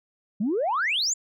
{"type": "exponential sweep", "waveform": "sine", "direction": "up", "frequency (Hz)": [189.1, 7550], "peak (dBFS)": -21, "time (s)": [0.4, 1.14], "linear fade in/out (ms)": 10, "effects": ["tanh soft clip ceiling -18 dBFS"]}